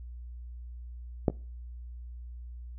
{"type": "clicks", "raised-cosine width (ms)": 2, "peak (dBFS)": [-9, -25], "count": 2, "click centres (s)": [1.282, 1.3], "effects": ["noise-tail reverb RT60 0.4 s tail -25 dB re dry", "added 60 Hz sine -40 dBFS peak until 2.78 s"]}